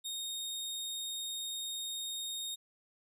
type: tone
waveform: sawtooth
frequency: 3709 Hz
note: A#7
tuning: 9 cents flat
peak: -34 dBFS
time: 0.04-2.56 s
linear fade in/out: 20 ms
effects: resampled to 32000 Hz